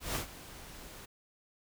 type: noise with ADSR envelope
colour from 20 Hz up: pink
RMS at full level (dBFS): -33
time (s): 0-1.06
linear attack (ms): 150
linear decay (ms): 110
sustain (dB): -16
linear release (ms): 12
effects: none